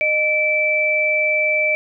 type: tone pair together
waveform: sine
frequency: 612.9 / 2324 Hz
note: D#5 / D7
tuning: -26 / -19 cents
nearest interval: octave + major seventh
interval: 2307 cents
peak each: -21 / -16 dBFS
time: 0.01-1.75 s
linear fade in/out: 0 ms
effects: none